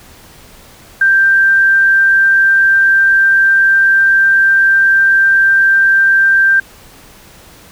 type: tone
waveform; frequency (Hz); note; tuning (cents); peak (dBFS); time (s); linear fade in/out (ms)
sine; 1576; G6; +9; -6; 1.01-6.6; 5
effects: pink hiss -40 dBFS RMS until 7.71 s